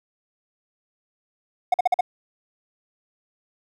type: tone bursts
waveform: triangle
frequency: 728 Hz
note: F#5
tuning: 28 cents flat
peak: -12 dBFS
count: 5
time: 1.72-2.009 s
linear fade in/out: 5 ms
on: 21 ms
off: 46 ms
effects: none

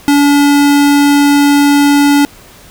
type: tone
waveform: square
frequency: 286.3 Hz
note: D4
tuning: 44 cents flat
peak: -6 dBFS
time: 0.08-2.25 s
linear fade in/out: 0 ms
effects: pink hiss -38 dBFS RMS until 2.7 s

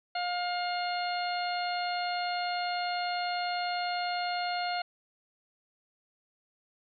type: harmonic tone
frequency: 710 Hz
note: F5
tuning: 28 cents sharp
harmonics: 1 / 2 / 3 / 4 / 5 / 6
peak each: -31 / -38 / -40 / -42 / -47 / -39 dBFS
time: 0.15-4.82 s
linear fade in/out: 5 ms
effects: none

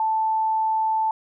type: tone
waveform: sine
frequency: 880 Hz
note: A5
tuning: in tune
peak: -19 dBFS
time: 0-1.11 s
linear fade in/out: 2 ms
effects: none

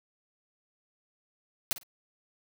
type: noise with echo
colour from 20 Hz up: white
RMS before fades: -28 dBFS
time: 1.71-1.73 s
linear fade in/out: 0 ms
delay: 51 ms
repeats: 2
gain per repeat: -14 dB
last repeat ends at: 1.832 s
effects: none

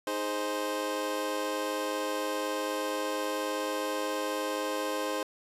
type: chord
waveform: 25% pulse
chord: Ab major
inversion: second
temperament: equal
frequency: 311.1 / 415.3 / 523.3 Hz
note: Eb4 / Ab4 / C5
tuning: 0 / 0 / 0 cents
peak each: -32 / -33 / -29 dBFS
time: 0.07-5.23 s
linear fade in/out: 2 ms
effects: resampled to 32000 Hz

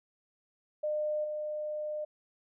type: tone with level steps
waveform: sine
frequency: 605 Hz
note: D#5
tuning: 49 cents flat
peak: -29 / -33 dBFS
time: 0.83-2.05 s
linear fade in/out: 10 ms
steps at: 1.24 s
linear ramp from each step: 5 ms
effects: none

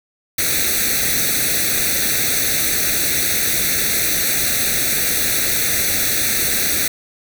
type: noise with comb filter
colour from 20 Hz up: white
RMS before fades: -18 dBFS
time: 0.38-6.88 s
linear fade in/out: 5 ms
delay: 0.49 ms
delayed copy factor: +0.95
effects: none

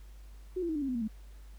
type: tone with pitch steps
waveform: sine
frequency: 367.3 / 340.7 / 316.1 / 293.2 / 272 / 252.3 / 234.1 / 217.1 Hz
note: F#4 / F4 / D#4 / D4 / C#4 / B3 / A#3 / A3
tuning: -13 / -43 / +27 / -3 / -33 / +37 / +8 / -23 cents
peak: -30 dBFS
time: 0.56-1.08 s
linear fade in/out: 10 ms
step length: 65 ms
effects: added 50 Hz sine -47 dBFS peak until 1.58 s + pink hiss -64 dBFS RMS until 1.58 s

